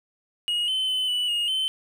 triangle tone with pitch steps, 2883 / 3060 / 3036 / 2963 / 2860 / 3071 Hz, F#7 / G7 / F#7 / F#7 / F7 / G7, -46 / -42 / +44 / +2 / +41 / -36 cents, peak -21 dBFS, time 0.48-1.68 s, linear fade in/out 0 ms, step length 200 ms, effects none

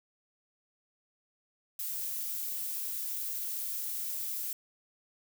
violet noise, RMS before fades -36 dBFS, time 1.79-4.53 s, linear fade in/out 2 ms, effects none

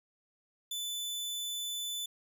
sawtooth tone, 3500 Hz, A7, 10 cents flat, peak -32 dBFS, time 0.71-2.06 s, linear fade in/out 5 ms, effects none

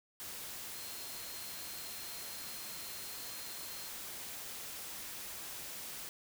sine tone in noise, 4186 Hz, C8, in tune, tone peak -52 dBFS, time 0.74-3.89 s, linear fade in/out 0 ms, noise white, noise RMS -45 dBFS, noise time 0.2-6.09 s, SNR -10 dB, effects none

